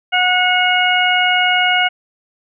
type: harmonic tone with a mistuned harmonic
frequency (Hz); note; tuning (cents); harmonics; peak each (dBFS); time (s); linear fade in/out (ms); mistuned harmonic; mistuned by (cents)
730; F#5; -24; 1 / 2 / 3 / 4; -17 / -17 / -17 / -17; 0.12-1.89; 20; 4; -30
effects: none